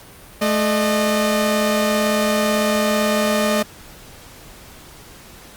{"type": "tone pair together", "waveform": "sawtooth", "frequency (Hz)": [215.6, 608.8], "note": ["A3", "D#5"], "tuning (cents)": [-35, -38], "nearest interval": "octave + tritone", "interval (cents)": 1797, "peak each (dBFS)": -15, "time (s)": [0.41, 3.63], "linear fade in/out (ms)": 10, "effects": ["pink hiss -42 dBFS RMS until 5.56 s", "Opus 48 kbps"]}